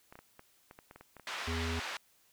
clicks, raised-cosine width 0.5 ms, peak -35 dBFS, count 11, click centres 0.125 / 0.155 / 0.19 / 0.394 / 0.711 / 0.789 / 0.911 / 0.96 / 1.01 / 1.167 / 1.197 s
pink band-pass noise, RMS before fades -40 dBFS, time 1.27-1.97 s, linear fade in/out 2 ms, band 1000 to 4000 Hz, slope 12 dB/octave
harmonic tone, 82.41 Hz, E2, in tune, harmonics 1 / 3 / 5, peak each -35 / -40 / -42 dBFS, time 1.47-1.8 s, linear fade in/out 10 ms
effects white hiss -68 dBFS RMS until 2.32 s

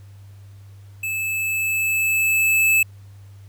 square tone with level ramp, 2615 Hz, E7, 15 cents flat, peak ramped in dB -24 to -14 dBFS, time 1.03-2.83 s, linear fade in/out 5 ms, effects added 99 Hz sine -40 dBFS peak until 3.48 s + pink hiss -58 dBFS RMS until 3.48 s

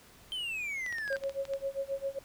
triangle exponential sweep, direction down, 3142 to 1560 Hz, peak -32 dBFS, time 0.32-1.16 s, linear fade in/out 0 ms
clicks, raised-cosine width 0.2 ms, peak -27 dBFS, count 10, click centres 0.863 / 0.926 / 0.984 / 1.078 / 1.128 / 1.167 / 1.237 / 1.295 / 1.453 / 1.536 s
sine tone with tremolo, 548 Hz, C#5, 20 cents flat, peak -29 dBFS, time 1.1-2.19 s, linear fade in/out 5 ms, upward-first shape sine, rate 7.5 Hz, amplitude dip 95%
effects pink hiss -57 dBFS RMS until 2.24 s

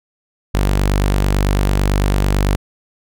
sawtooth tone, 49 Hz, G1, in tune, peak -9 dBFS, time 0.54-2.56 s, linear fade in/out 10 ms, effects none

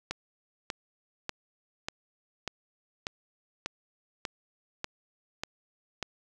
click train, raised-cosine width 0.2 ms, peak -15 dBFS, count 11, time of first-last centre 0.11-6.027 s, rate 1.69 Hz, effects none

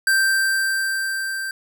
square tone with level ramp, 1568 Hz, G6, in tune, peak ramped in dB -15 to -26 dBFS, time 0.07-1.51 s, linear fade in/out 2 ms, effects none

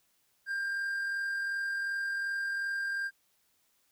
triangle tone with amplitude modulation, 1595 Hz, G6, 30 cents sharp, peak -28 dBFS, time 0.46-3.11 s, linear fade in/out 50 ms, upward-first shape sine, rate 42.7 Hz, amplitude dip 25%, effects white hiss -72 dBFS RMS until 3.91 s

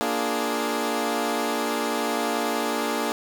15% pulse chord, Bb dominant seventh, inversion none, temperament equal, 233.1 / 293.7 / 349.2 / 415.3 Hz, Bb3 / D4 / F4 / Ab4, 0 / 0 / 0 / 0 cents, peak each -22 / -22 / -27 / -23 dBFS, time 0.01-3.12 s, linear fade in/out 0 ms, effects none

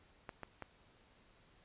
clicks, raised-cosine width 0.5 ms, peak -29 dBFS, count 3, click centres 0.292 / 0.433 / 0.623 s, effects pink hiss -67 dBFS RMS until 1.64 s + resampled to 8000 Hz

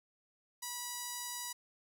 5% pulse tone with notch filter, 974 Hz, B5, 24 cents flat, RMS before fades -42 dBFS, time 0.62-1.53 s, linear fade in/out 10 ms, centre 2600 Hz, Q 1.6, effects none

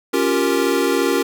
square chord, G half-diminished seventh, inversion second, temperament equal, 277.2 / 349.2 / 392 / 466.2 Hz, Db4 / F4 / G4 / Bb4, 0 / 0 / 0 / 0 cents, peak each -22 dBFS, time 0.13-1.23 s, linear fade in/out 10 ms, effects none

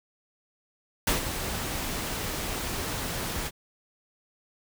pink noise with ADSR envelope, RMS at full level -23 dBFS, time 1.07-3.51 s, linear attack 4 ms, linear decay 130 ms, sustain -9 dB, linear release 45 ms, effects none

